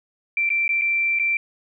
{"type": "tone with dropouts", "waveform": "sine", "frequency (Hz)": 2349, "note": "D7", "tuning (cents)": 0, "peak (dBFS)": -18, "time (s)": [0.37, 1.37], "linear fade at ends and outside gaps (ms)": 2, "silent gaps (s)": [[0.492, 0.502], [0.679, 0.691], [0.813, 0.818], [1.189, 1.196]], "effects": []}